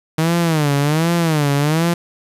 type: tone with vibrato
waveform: sawtooth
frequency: 155.56 Hz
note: D#3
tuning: in tune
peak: -10 dBFS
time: 0.18-1.94 s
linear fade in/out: 5 ms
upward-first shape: sine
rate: 1.3 Hz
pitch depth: 170 cents each way
effects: resampled to 32000 Hz + 8-bit